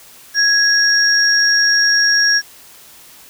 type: tone pair together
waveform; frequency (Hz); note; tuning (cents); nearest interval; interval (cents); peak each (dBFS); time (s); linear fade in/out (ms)
sine; 1661.2 / 5588; G#6 / F8; 0 / 0; octave + major sixth; 2100; -13; 0.34-2.42; 50
effects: white hiss -42 dBFS RMS until 3.29 s